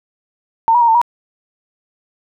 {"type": "tone with pitch steps", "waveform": "sine", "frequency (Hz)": [908, 964, 936, 899, 955], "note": ["A#5", "B5", "A#5", "A5", "A#5"], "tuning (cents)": [-46, -42, 7, 37, 42], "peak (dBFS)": -8, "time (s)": [0.68, 1.015], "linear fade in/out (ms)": 0, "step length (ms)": 67, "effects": []}